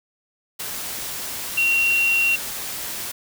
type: tone in noise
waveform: sine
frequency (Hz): 2745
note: F7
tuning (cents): -31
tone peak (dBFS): -16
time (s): 1.57-2.36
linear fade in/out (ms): 10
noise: white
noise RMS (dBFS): -30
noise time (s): 0.59-3.12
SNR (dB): +11
effects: none